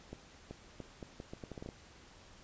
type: accelerating click train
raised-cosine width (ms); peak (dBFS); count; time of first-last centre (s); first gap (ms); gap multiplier
2; -30; 12; 0.13-1.689; 380; 0.77
effects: pink hiss -58 dBFS RMS until 2.43 s + resampled to 16000 Hz